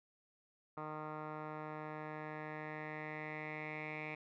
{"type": "tone with low-pass filter sweep", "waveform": "10% pulse", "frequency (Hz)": 153.7, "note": "D#3", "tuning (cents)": -21, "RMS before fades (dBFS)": -45, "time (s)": [0.77, 4.15], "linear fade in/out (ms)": 5, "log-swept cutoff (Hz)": [1300, 2300], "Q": 5.8, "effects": []}